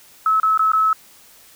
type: tone with dropouts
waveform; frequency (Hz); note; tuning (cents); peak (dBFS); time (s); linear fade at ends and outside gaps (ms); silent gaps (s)
sine; 1296; E6; -30; -13; 0.26-0.93; 2; 0.4-0.431 / 0.576-0.593 / 0.719-0.733
effects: white hiss -48 dBFS RMS until 1.55 s